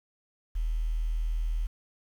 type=tone with quantisation; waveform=sine; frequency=40.11 Hz; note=E1; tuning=47 cents flat; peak=-26 dBFS; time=0.55-1.67 s; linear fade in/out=10 ms; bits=9; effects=none